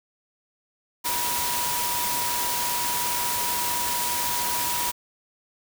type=tone in noise; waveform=sine; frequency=966 Hz; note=B5; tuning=39 cents flat; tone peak=-29 dBFS; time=1.04-4.92 s; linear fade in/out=20 ms; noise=white; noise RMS=-27 dBFS; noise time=1.04-4.92 s; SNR=-5 dB; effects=none